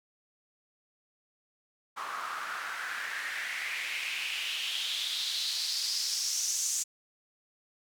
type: noise with band-pass filter sweep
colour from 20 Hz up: white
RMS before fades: -34 dBFS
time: 1.96-6.84 s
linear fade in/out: 20 ms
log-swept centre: 1100 to 6900 Hz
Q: 4.1
effects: none